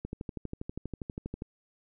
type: click train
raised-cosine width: 3 ms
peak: -23 dBFS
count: 18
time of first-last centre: 0.05-1.421 s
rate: 12.4 Hz
effects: none